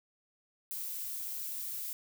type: noise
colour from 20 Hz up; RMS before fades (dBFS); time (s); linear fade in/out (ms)
violet; -39; 0.71-1.93; 0
effects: none